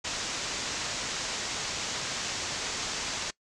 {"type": "low-pass noise", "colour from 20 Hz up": "white", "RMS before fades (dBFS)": -34, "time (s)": [0.04, 3.31], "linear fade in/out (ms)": 10, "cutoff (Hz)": 7300, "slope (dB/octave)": 48, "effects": ["noise-tail reverb RT60 0.1 s tail -22 dB re dry"]}